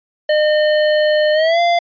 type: tone with pitch glide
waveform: square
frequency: 608 to 690.4 Hz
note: D#5 to F5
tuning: -40 to -20 cents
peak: -12 dBFS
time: 0.29-1.79 s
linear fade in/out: 5 ms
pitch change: +220 cents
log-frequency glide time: 1.33-1.6 s
effects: resampled to 11025 Hz